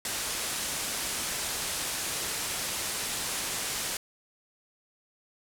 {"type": "low-pass noise", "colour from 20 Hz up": "white", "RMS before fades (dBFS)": -33, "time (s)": [0.05, 3.97], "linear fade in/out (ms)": 2, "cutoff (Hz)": 11000, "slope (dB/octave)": 24, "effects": []}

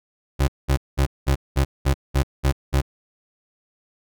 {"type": "tone bursts", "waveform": "30% pulse", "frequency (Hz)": 68.3, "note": "C#2", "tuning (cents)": -25, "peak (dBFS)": -13, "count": 9, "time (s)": [0.39, 2.818], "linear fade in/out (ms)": 20, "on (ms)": 92, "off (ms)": 200, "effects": []}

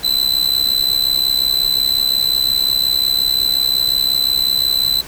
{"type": "tone with amplitude modulation", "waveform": "45% pulse", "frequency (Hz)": 4013, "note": "B7", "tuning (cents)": 27, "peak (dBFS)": -9, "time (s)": [0.03, 5.02], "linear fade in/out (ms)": 20, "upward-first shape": "sine", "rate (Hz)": 65.6, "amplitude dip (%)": 85, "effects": ["pink hiss -34 dBFS RMS until 5.07 s"]}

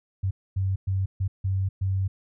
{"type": "tone bursts at uneven times", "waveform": "sine", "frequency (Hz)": 95.8, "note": "G2", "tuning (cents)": -39, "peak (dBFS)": -22, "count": 6, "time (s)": [[0.23, 0.31], [0.56, 0.76], [0.87, 1.06], [1.2, 1.28], [1.44, 1.69], [1.81, 2.08]], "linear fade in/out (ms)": 10, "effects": []}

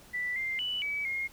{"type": "tone with pitch steps", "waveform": "sine", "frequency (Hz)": [1975, 2095, 2970, 2286, 2141], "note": ["B6", "C7", "F#7", "D7", "C7"], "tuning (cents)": [0, 2, 6, -47, 39], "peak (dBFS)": -30, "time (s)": [0.13, 1.28], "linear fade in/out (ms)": 20, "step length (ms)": 230, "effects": ["pink hiss -55 dBFS RMS until 1.32 s"]}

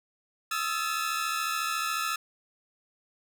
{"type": "tone cluster", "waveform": "sawtooth", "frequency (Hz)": [1269, 1343, 1727], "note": ["D#6", "E6", "A6"], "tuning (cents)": [34, 32, -33], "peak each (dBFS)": [-28, -28, -33], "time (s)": [0.51, 2.16], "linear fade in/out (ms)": 5, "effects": []}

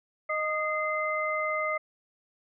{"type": "tone cluster", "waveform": "sine", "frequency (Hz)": [619, 1237, 2072], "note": ["D#5", "D#6", "C7"], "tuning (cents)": [-9, -10, -17], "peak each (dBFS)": -31, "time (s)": [0.29, 1.78], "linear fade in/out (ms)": 10, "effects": []}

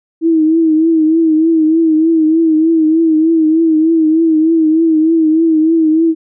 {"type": "tone with vibrato", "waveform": "sine", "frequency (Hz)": 320.5, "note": "E4", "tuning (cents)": -49, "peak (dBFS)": -7, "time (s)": [0.21, 6.15], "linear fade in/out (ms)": 50, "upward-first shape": "triangle", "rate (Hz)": 3.3, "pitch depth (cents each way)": 69, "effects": []}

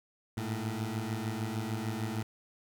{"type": "beating tone pair", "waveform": "20% pulse", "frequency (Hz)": [106.9, 113.5], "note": ["A2", "A#2"], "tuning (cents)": [-49, -46], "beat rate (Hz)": 6.6, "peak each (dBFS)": -31, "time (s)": [0.37, 2.23], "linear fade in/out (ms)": 5, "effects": []}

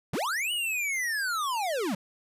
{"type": "linear two-way sweep", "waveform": "square", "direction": "up then down", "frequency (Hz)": [87.31, 2963, 169.1], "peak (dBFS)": -28, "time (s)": [0.13, 1.95], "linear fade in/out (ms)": 5, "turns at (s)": 0.52, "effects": ["resampled to 32000 Hz"]}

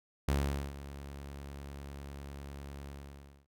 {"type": "tone with ADSR envelope", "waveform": "sawtooth", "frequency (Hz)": 70, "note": "C#2", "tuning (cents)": 18, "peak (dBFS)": -23, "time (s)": [0.28, 3.47], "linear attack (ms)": 4, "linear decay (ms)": 440, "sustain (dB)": -16, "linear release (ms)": 600, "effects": []}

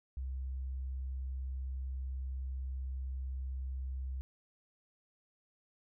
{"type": "tone", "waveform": "sine", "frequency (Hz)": 65.41, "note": "C2", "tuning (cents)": 0, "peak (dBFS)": -36, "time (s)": [0.17, 4.21], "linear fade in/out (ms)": 0, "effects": []}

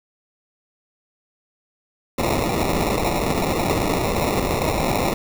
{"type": "noise with sample-and-hold", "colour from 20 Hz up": "white", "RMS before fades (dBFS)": -21, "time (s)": [2.18, 5.14], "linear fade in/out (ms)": 5, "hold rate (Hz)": 1575, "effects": []}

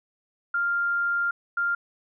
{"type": "tone pair in turn", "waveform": "sine", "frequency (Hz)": [1396.9, 1396.9], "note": ["F6", "F6"], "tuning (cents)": [0, 0], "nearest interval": "unison", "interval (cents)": 0, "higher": "neither", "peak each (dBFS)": -22, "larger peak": "neither", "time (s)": [[0.54, 1.31], [1.57, 1.75]], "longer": "first", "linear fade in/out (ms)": 5, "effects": []}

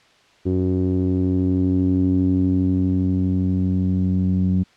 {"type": "tone with low-pass filter sweep", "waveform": "sawtooth", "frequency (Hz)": 92.5, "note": "F#2", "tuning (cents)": 0, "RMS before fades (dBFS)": -19, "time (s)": [0.45, 4.64], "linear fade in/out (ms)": 20, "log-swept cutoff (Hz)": [340, 210], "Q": 5.3, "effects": ["white hiss -54 dBFS RMS until 4.76 s", "low-pass 4000 Hz 12 dB/octave"]}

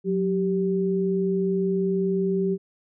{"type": "tone pair together", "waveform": "sine", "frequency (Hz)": [183.4, 388.9], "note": ["F#3", "G4"], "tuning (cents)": [-15, -14], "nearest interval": "octave + minor second", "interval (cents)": 1301, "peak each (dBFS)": [-24, -23], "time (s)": [0.04, 2.58], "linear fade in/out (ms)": 50, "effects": []}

